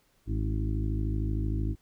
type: harmonic tone with a mistuned harmonic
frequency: 53.1 Hz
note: G#1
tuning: 39 cents sharp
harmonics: 1 / 2 / 3 / 4 / 5 / 6 / 7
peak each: -29 / -31 / -42 / -40 / -40 / -38 / -46 dBFS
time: 0.26-1.76 s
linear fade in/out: 50 ms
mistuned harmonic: 5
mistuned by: +42 cents
effects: pink hiss -68 dBFS RMS until 1.81 s